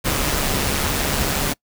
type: noise with amplitude modulation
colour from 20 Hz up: pink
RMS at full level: -19 dBFS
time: 0.04-1.54 s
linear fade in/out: 20 ms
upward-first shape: sine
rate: 141 Hz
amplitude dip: 45%
effects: noise-tail reverb RT60 0.1 s tail -24 dB re dry